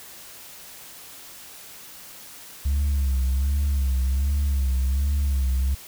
sine tone with vibrato, 68.1 Hz, C#2, 30 cents flat, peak -17 dBFS, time 2.65-5.75 s, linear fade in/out 10 ms, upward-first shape sine, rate 1.3 Hz, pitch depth 86 cents each way, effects tanh soft clip ceiling -18 dBFS + white hiss -43 dBFS RMS until 5.87 s

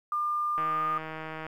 sine tone with pitch glide, 1200 to 1220.3 Hz, D6 to D#6, +37 to -34 cents, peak -26 dBFS, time 0.12-0.98 s, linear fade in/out 2 ms, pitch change +29 cents, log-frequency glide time 0.61-0.83 s
click train, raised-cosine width 0.5 ms, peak -23 dBFS, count 141, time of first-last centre 0.58-1.466 s, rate 158 Hz
effects 10-bit

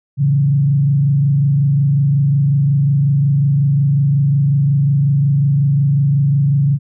sine tone with frequency modulation, 140.5 Hz, C#3, 24 cents sharp, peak -10 dBFS, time 0.17-6.79 s, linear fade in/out 50 ms, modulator 25.5 Hz, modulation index 0.56, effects none

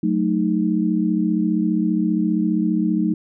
sine chord, D# diminished, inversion first, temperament equal, 185 / 220 / 311.1 Hz, F#3 / A3 / D#4, 0 / 0 / 0 cents, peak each -21 dBFS, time 0.03-3.14 s, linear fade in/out 5 ms, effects none

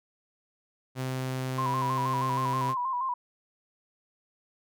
sawtooth tone, 129.9 Hz, C3, 12 cents flat, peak -26 dBFS, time 0.95-2.75 s, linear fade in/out 50 ms
sine tone with vibrato, 1016 Hz, B5, 49 cents sharp, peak -27 dBFS, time 1.58-3.14 s, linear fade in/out 5 ms, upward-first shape square, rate 6.3 Hz, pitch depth 65 cents each way
effects none

